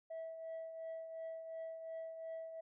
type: tone with tremolo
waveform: sine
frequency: 651 Hz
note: E5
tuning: 22 cents flat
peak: -39 dBFS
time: 0.1-2.61 s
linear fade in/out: 10 ms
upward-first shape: triangle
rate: 2.8 Hz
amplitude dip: 60%
effects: tanh soft clip ceiling -41 dBFS